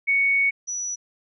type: tone pair in turn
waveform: sine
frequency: 2225 / 5896 Hz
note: C#7 / F#8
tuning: +6 / -7 cents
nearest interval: octave + perfect fourth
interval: 1687 cents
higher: second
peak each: -17 / -26 dBFS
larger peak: first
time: 0.07-0.51 / 0.67-0.96 s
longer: first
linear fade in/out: 20 ms
effects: none